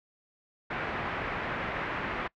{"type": "low-pass noise", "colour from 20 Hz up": "white", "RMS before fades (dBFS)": -34, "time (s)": [0.7, 2.28], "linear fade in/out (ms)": 10, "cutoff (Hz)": 2100, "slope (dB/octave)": 24, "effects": ["noise-tail reverb RT60 0.1 s tail -24 dB re dry"]}